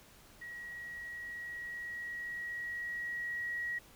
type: tone with level ramp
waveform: sine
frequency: 1908 Hz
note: A#6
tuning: 40 cents sharp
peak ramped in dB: -43 to -34 dBFS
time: 0.41-3.79 s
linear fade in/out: 10 ms
effects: pink hiss -59 dBFS RMS until 3.95 s